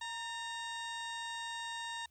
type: harmonic tone with a mistuned harmonic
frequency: 932.3 Hz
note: A#5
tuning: in tune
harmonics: 1 / 2 / 3 / 4 / 5 / 6 / 7 / 8 / 9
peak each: -43 / -44 / -51 / -45 / -59 / -56 / -60 / -55 / -55 dBFS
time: 0.01-2.06 s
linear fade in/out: 5 ms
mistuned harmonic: 2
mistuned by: -53 cents
effects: added 73 Hz sine -70 dBFS peak until 2.1 s + white hiss -75 dBFS RMS until 2.1 s